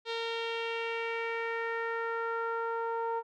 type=tone with low-pass filter sweep; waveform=sawtooth; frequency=459.4 Hz; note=A#4; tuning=25 cents flat; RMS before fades=-34 dBFS; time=0.05-3.23 s; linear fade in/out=50 ms; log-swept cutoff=3800 to 1000 Hz; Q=3.1; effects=none